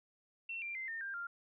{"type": "tone with pitch steps", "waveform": "sine", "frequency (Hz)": [2709, 2372, 2077, 1818.5, 1592.3, 1394.2], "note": ["E7", "D7", "C7", "A#6", "G6", "F6"], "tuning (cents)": [47, 17, -13, -43, 27, -3], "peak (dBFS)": -39, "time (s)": [0.49, 1.27], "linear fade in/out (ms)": 5, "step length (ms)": 130, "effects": []}